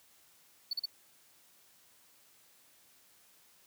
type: tone bursts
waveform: triangle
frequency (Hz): 4475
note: C#8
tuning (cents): +16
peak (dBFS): -30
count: 3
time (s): 0.71-0.857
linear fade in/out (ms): 5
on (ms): 23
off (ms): 39
effects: white hiss -64 dBFS RMS until 3.66 s + high-pass 80 Hz 12 dB/octave